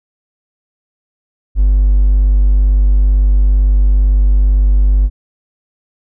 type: tone with hard clipping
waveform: triangle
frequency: 48.92 Hz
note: G1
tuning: 3 cents flat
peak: -7 dBFS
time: 1.55-5.1 s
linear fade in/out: 50 ms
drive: 4 dB
effects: none